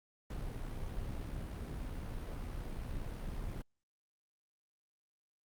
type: noise with amplitude modulation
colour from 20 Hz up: brown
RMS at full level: -39 dBFS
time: 0.3-3.62 s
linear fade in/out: 5 ms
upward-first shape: sine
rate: 66 Hz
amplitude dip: 35%
effects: Opus 48 kbps